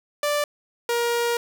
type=tone pair in turn; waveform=sawtooth; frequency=587.3 / 472.8 Hz; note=D5 / A#4; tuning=0 / +24 cents; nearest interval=major third; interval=376 cents; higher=first; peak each=-17 dBFS; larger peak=neither; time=0.23-0.44 / 0.89-1.37 s; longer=second; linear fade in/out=2 ms; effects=none